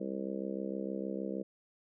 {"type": "harmonic tone", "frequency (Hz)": 66.5, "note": "C2", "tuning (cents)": 29, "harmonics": [3, 4, 5, 6, 7, 8, 9], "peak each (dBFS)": [-39, -45, -41, -46, -42, -43, -49], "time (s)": [0, 1.43], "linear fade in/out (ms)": 10, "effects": []}